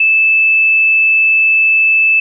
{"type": "tone", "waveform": "sine", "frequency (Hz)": 2627, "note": "E7", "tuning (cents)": -7, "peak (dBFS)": -7, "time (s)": [0, 2.2], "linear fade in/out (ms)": 5, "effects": []}